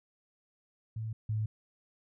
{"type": "tone pair in turn", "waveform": "sine", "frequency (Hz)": [110.8, 108.27], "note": ["A2", "A2"], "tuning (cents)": [13, -27], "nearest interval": "unison", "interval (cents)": 40, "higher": "first", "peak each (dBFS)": [-34, -29], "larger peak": "second", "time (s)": [[0.96, 1.13], [1.29, 1.46]], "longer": "neither", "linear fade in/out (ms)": 5, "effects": []}